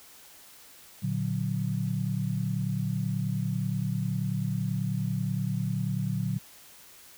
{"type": "chord", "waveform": "sine", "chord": "Bb augmented", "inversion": "none", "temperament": "equal", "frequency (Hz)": [116.54, 146.83, 185], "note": ["Bb2", "D3", "F#3"], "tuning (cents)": [0, 0, 0], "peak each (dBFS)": -31, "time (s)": [1.02, 6.39], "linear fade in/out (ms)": 20, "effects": ["white hiss -52 dBFS RMS until 7.17 s"]}